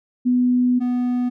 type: tone pair in turn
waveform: sine / triangle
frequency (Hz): 248.2 / 246.9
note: B3 / B3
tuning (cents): +9 / 0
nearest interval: unison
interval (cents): 9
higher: first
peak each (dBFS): -14 / -16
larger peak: first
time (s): 0.25-0.8 / 0.8-1.3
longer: first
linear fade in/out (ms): 20
effects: none